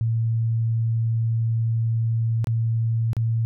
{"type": "tone with dropouts", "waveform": "sine", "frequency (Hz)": 113.9, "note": "A#2", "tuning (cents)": -40, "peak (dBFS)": -19, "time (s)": [0.01, 3.45], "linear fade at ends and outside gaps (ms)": 0, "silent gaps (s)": [[2.444, 2.471], [3.132, 3.167]], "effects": []}